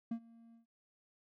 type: tone with ADSR envelope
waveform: triangle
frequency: 230 Hz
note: A#3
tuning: 23 cents flat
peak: -31 dBFS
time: 0.11-0.66 s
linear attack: 6 ms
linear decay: 76 ms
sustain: -24 dB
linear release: 120 ms
effects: none